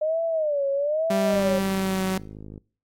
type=tone with vibrato; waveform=sine; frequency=605 Hz; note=D#5; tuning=49 cents flat; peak=-21 dBFS; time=0.01-1.59 s; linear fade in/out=10 ms; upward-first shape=sine; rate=1.1 Hz; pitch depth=160 cents each way
type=tone with pitch glide; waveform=sawtooth; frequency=196 to 188.67 Hz; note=G3 to F#3; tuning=0 to +34 cents; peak=-19 dBFS; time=1.1-2.18 s; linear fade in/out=5 ms; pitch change=-66 cents; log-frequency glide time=1.46-2.04 s
type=click train; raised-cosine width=3 ms; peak=-27 dBFS; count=66; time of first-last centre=1.34-2.578 s; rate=52.5 Hz
effects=noise-tail reverb RT60 0.4 s tail -23 dB re dry + AAC 64 kbps